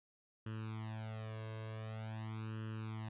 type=tone with flanger; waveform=sawtooth; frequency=110 Hz; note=A2; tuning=in tune; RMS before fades=-44 dBFS; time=0.46-3.09 s; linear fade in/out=5 ms; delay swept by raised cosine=0.68 to 1.88 ms; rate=0.46 Hz; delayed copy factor=+0.95; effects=resampled to 8000 Hz